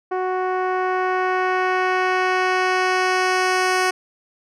10% pulse tone with low-pass filter sweep, 370 Hz, F#4, in tune, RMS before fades -20 dBFS, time 0.11-3.91 s, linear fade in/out 10 ms, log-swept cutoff 820 to 9100 Hz, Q 0.7, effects none

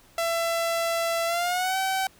sawtooth tone with pitch glide, 670 to 765.2 Hz, E5 to G5, +28 to -42 cents, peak -20 dBFS, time 0.18-2.07 s, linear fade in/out 2 ms, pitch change +230 cents, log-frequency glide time 1.26-1.77 s, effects pink hiss -56 dBFS RMS until 2.19 s

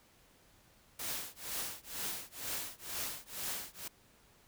white noise with tremolo, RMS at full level -37 dBFS, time 0.99-3.88 s, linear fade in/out 5 ms, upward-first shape triangle, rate 2.1 Hz, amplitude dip 100%, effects pink hiss -65 dBFS RMS until 4.47 s

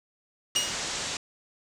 white low-pass noise, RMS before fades -33 dBFS, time 0.55-1.17 s, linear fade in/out 2 ms, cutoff 7800 Hz, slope 48 dB/octave
25% pulse tone with exponential decay, 2875 Hz, F7, 50 cents sharp, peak -17 dBFS, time 0.56-0.85 s, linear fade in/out 0 ms, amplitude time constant 62 ms
effects resampled to 32000 Hz

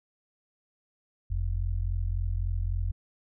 sine tone pair together, 43.66 / 87.31 Hz, F1 / F2, 0 / 0 cents, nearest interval octave, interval 1200 cents, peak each -28 / -30 dBFS, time 1.3-2.92 s, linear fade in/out 10 ms, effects none

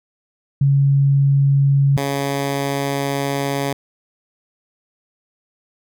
sine / 10% pulse tone pair in turn, 139.1 / 139.62 Hz, C#3 / C#3, +6 / +13 cents, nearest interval unison, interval 7 cents, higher second, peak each -11 dBFS, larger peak neither, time 0.61-1.97 / 1.97-3.73 s, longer second, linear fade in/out 5 ms, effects none

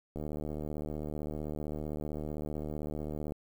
click train, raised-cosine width 2 ms, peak -25 dBFS, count 240, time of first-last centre 0.16-3.321 s, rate 75.6 Hz, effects 9-bit

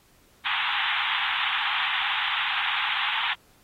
white band-pass noise, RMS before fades -27 dBFS, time 0.45-3.34 s, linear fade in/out 10 ms, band 790 to 3600 Hz, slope 96 dB/octave, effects pink hiss -60 dBFS RMS until 3.63 s + AAC 48 kbps

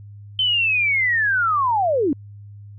sine linear sweep, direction down, 3092 to 257.7 Hz, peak -16 dBFS, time 0.39-2.13 s, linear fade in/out 2 ms, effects added 102 Hz sine -37 dBFS peak until 2.78 s

